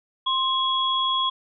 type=tone pair together; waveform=sine; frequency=1053 / 3333 Hz; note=C6 / G#7; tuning=+11 / +5 cents; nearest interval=octave + minor sixth; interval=1994 cents; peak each=-23 / -23 dBFS; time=0.26-1.3 s; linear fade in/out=10 ms; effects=none